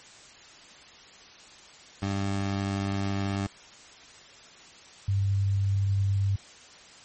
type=tone pair in turn; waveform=20% pulse / sine; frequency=98.7 / 98.7 Hz; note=G2 / G2; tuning=+12 / +12 cents; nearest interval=unison; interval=0 cents; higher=neither; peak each=-22 dBFS; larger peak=neither; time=2.02-3.47 / 5.08-6.36 s; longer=first; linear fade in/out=5 ms; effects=white hiss -50 dBFS RMS until 7.04 s + MP3 32 kbps